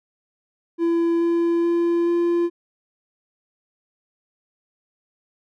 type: tone with pitch steps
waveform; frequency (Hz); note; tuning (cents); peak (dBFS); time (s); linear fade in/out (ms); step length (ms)
triangle; 336.7 / 339 / 341.4 / 343.8; E4 / E4 / F4 / F4; +37 / +49 / -39 / -27; -15; 0.78-2.5; 50; 430
effects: none